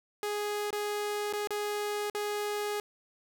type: tone with dropouts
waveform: sawtooth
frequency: 415.3 Hz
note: G#4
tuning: in tune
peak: -27 dBFS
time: 0.23-2.8 s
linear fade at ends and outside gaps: 1 ms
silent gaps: 0.706-0.728 / 1.327-1.334 / 1.473-1.506 / 2.099-2.148 s
effects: 11-bit